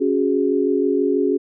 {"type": "chord", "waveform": "sine", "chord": "C# suspended fourth", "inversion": "none", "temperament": "just", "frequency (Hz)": [277.2, 369.6, 415.8], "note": ["C#4", "F#4", "G#4"], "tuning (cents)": [0, -2, 2], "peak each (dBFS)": -20, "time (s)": [0, 1.38], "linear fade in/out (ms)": 20, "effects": []}